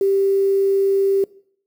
sine tone with quantisation, 392 Hz, G4, in tune, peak -14 dBFS, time 0.01-1.24 s, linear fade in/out 2 ms, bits 7, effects noise-tail reverb RT60 0.6 s tail -21 dB re dry

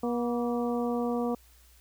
harmonic tone with a mistuned harmonic, 240 Hz, B3, 49 cents flat, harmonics 1 / 2 / 3 / 4 / 5, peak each -29 / -31 / -36 / -42 / -41 dBFS, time 0.03-1.35 s, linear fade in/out 5 ms, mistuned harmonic 5, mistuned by -54 cents, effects added 60 Hz sine -57 dBFS peak until 1.8 s + white hiss -61 dBFS RMS until 1.8 s

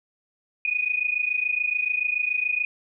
sine tone pair together, 2462 / 2489 Hz, D#7 / D#7, -19 / 0 cents, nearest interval unison, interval 19 cents, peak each -25 dBFS, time 0.65-2.65 s, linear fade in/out 2 ms, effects none

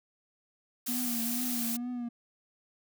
blue noise, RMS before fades -34 dBFS, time 0.86-1.77 s, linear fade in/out 10 ms
triangle tone with vibrato, 240 Hz, B3, 49 cents flat, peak -31 dBFS, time 0.88-2.09 s, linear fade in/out 10 ms, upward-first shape triangle, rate 2.2 Hz, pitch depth 68 cents each way
effects none

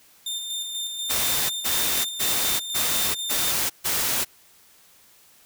sawtooth tone with tremolo, 3609 Hz, A7, 43 cents sharp, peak -24 dBFS, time 0.26-3.51 s, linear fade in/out 5 ms, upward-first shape square, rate 4.1 Hz, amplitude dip 35%
white noise bursts, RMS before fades -24 dBFS, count 6, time 1.09-4.25 s, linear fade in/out 20 ms, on 410 ms, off 140 ms
effects white hiss -55 dBFS RMS until 5.45 s

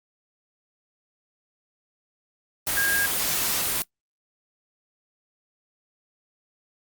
sine tone in noise, 1622 Hz, G#6, 41 cents flat, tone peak -22 dBFS, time 2.77-3.06 s, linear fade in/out 0 ms, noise white, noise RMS -25 dBFS, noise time 2.67-3.82 s, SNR 0 dB, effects noise-tail reverb RT60 0.1 s tail -21 dB re dry + Opus 24 kbps

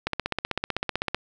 click train, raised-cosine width 0.3 ms, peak -9 dBFS, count 18, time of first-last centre 0.07-1.146 s, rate 15.8 Hz, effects none

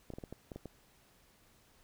clicks, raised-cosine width 2 ms, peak -30 dBFS, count 8, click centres 0.103 / 0.137 / 0.185 / 0.238 / 0.326 / 0.518 / 0.56 / 0.657 s, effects pink hiss -66 dBFS RMS until 1.83 s

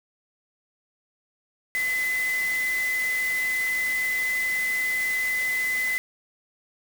sine tone in noise, 2023 Hz, B6, 41 cents sharp, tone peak -23 dBFS, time 1.75-5.98 s, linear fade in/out 0 ms, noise white, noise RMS -36 dBFS, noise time 1.75-5.98 s, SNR +10 dB, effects none

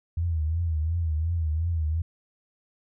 sine tone with vibrato, 81.2 Hz, E2, 26 cents flat, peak -23 dBFS, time 0.17-2.02 s, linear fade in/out 5 ms, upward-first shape triangle, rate 2.8 Hz, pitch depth 120 cents each way, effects none

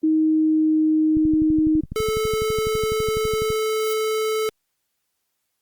sine tone with pitch glide, 314.1 to 311.9 Hz, D#4 to D#4, +16 to +4 cents, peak -15 dBFS, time 0.03-1.81 s, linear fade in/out 10 ms, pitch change -12 cents, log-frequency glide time 0.14-0.79 s
click train, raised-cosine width 5 ms, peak -17 dBFS, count 29, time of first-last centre 1.17-3.503 s, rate 12 Hz
square tone, 435.6 Hz, A4, 17 cents flat, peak -21 dBFS, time 1.96-4.49 s, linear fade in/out 0 ms
violet noise with exponential growth, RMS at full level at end -30 dBFS, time 3.62-3.93 s, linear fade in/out 0 ms, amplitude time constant 66 ms
effects white hiss -75 dBFS RMS until 5.61 s + Opus 48 kbps

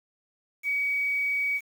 sine tone with quantisation, 2264 Hz, C#7, 36 cents sharp, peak -24 dBFS, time 0.63-1.61 s, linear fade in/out 50 ms, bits 8, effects none

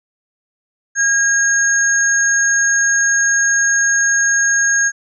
sine tone pair together, 1629 / 6516 Hz, G#6 / G#8, -34 / -34 cents, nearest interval 2 octaves, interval 2400 cents, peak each -13 / -16 dBFS, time 0.95-4.92 s, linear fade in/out 50 ms, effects none

